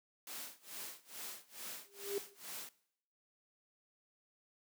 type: noise with tremolo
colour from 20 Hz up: white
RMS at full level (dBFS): -45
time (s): 0.27-2.69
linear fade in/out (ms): 2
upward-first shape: sine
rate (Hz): 2.3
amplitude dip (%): 95
type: tone with exponential growth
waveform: sine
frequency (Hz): 400.8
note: G4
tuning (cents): +38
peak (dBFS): -32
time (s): 1.85-2.18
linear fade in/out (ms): 1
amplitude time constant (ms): 70
effects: noise-tail reverb RT60 0.7 s tail -21 dB re dry + high-pass 200 Hz 12 dB/octave